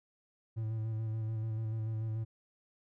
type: tone with vibrato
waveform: triangle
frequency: 110.6 Hz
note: A2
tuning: 9 cents sharp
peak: -31 dBFS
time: 0.56-2.25 s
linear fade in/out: 20 ms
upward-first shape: square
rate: 6.9 Hz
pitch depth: 22 cents each way
effects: none